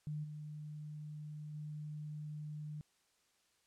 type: tone with level steps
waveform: sine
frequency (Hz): 150.9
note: D3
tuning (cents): +47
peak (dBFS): -38 / -44 / -42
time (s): 0.07-2.81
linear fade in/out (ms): 0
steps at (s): 0.23 / 1.53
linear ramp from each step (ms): 20
effects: white hiss -75 dBFS RMS until 3.66 s + low-pass 9000 Hz 12 dB/octave